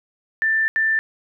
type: tone bursts at uneven times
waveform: sine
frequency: 1776 Hz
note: A6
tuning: 16 cents sharp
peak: -16 dBFS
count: 2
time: 0.42-0.68 / 0.76-0.99 s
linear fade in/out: 0 ms
effects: none